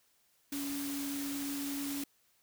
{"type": "tone in noise", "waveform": "sine", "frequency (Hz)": 281.1, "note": "C#4", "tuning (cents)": 24, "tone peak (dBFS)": -36, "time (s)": [0.52, 2.04], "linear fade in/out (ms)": 5, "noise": "white", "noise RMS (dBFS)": -42, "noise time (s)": [0.52, 2.04], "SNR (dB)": 3, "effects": ["white hiss -71 dBFS RMS until 2.42 s"]}